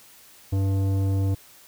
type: tone with tanh clipping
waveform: sine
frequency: 97.2 Hz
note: G2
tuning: 14 cents flat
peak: -22 dBFS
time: 0.52-1.35 s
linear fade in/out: 10 ms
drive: 13 dB
effects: white hiss -51 dBFS RMS until 1.67 s